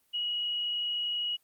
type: tone with frequency modulation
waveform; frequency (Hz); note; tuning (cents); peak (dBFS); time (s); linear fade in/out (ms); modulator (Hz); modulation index
sine; 2906; F#7; -32; -29; 0.13-1.37; 20; 33.1; 0.58
effects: white hiss -70 dBFS RMS until 1.43 s + Opus 24 kbps